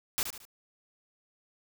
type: noise with echo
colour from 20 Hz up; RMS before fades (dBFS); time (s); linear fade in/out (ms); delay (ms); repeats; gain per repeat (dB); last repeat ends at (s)
white; -29; 0.18-0.23; 0; 74; 3; -8; 0.452
effects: none